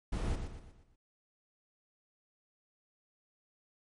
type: noise with echo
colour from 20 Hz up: brown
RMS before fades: -33 dBFS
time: 0.12-0.36 s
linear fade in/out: 10 ms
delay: 120 ms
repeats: 5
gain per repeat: -7 dB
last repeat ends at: 0.96 s
effects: MP3 48 kbps